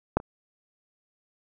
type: clicks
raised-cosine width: 1 ms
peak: -7 / -26 dBFS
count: 2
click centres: 0.17 / 0.201 s
effects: none